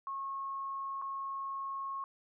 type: tone with dropouts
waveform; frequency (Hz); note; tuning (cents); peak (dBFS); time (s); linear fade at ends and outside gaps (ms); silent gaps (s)
sine; 1090; C#6; -29; -36; 0.07-2.04; 1; 1.016-1.021
effects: none